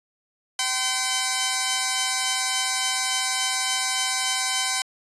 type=tone pair together; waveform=5% pulse; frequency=769 / 1026.5 Hz; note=G5 / C6; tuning=-33 / -33 cents; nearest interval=perfect fourth; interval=500 cents; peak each=-13 dBFS; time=0.59-4.82 s; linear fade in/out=2 ms; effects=resampled to 22050 Hz